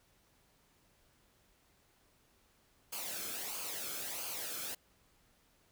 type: noise with flanger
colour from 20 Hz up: white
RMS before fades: -41 dBFS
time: 2.92-4.75 s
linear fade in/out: 10 ms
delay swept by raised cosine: 0.53 to 1.08 ms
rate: 1.5 Hz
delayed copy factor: -0.6
effects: pink hiss -70 dBFS RMS until 5.71 s